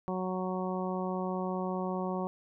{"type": "harmonic tone", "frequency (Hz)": 185, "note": "F#3", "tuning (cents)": 0, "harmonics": [1, 2, 3, 4, 5, 6], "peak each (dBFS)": [-34, -37, -39, -40, -41, -42], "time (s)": [0.08, 2.27], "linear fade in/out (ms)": 0, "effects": []}